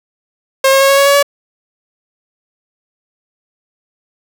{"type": "tone with pitch steps", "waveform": "sawtooth", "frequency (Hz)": [536, 541.3, 546.6, 552, 557.5, 563, 568.5], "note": ["C5", "C#5", "C#5", "C#5", "C#5", "C#5", "C#5"], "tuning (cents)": [42, -41, -24, -7, 10, 27, 44], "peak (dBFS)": -3, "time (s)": [0.64, 1.228], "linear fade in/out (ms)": 5, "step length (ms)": 84, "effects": []}